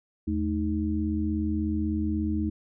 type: tone cluster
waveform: sine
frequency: 80.4 / 214.8 / 311.2 Hz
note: E2 / A3 / D#4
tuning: -43 / -41 / 0 cents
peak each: -29 dBFS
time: 0.27-2.5 s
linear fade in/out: 10 ms
effects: none